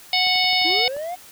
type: harmonic tone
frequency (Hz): 737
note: F#5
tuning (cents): -7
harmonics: 1 / 3 / 4 / 5 / 6 / 7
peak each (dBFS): -24 / -22 / -25 / -23 / -25 / -24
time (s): 0.13-0.88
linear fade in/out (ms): 2
type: click train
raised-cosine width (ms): 1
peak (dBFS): -27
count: 9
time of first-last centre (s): 0.27-0.966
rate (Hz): 11.5
type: linear sweep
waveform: triangle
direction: up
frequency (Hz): 305.1 to 740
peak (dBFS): -24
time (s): 0.64-1.16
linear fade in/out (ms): 20
effects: white hiss -45 dBFS RMS until 1.31 s